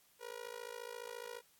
sawtooth tone with amplitude modulation, 480 Hz, B4, 49 cents flat, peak -37 dBFS, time 0.19-1.42 s, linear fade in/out 50 ms, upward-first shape sine, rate 54.5 Hz, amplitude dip 95%, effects white hiss -69 dBFS RMS until 1.59 s + AAC 64 kbps

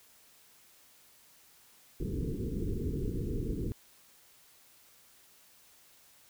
pink low-pass noise, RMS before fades -34 dBFS, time 2-3.72 s, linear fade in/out 0 ms, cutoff 460 Hz, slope 96 dB/octave, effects white hiss -61 dBFS RMS until 6.29 s

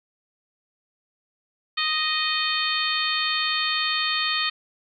harmonic tone with a mistuned harmonic, 622 Hz, D#5, 1 cent flat, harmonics 2 / 3 / 4 / 5 / 6 / 7, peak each -29 / -29 / -29 / -29 / -29 / -29 dBFS, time 1.77-4.5 s, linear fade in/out 10 ms, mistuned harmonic 6, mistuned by -42 cents, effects none

